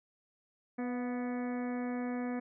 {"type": "harmonic tone with a mistuned harmonic", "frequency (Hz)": 246.9, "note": "B3", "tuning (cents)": 0, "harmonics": [1, 2, 3, 4, 5, 6, 7, 8, 9], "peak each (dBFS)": [-34, -42, -45, -52, -52, -56, -51, -56, -53], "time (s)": [0.78, 2.4], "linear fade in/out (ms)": 10, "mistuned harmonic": 3, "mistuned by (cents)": -31, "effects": []}